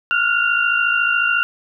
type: tone cluster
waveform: sine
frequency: 1394 / 1448 / 2770 Hz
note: F6 / F#6 / F7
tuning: -4 / -38 / -15 cents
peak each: -19 dBFS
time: 0.11-1.43 s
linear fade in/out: 0 ms
effects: none